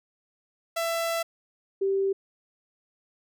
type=tone pair in turn; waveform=sawtooth / sine; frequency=667 / 390 Hz; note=E5 / G4; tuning=+20 / -9 cents; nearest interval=major sixth; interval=929 cents; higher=first; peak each=-22 dBFS; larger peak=neither; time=0.76-1.23 / 1.81-2.13 s; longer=first; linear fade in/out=10 ms; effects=none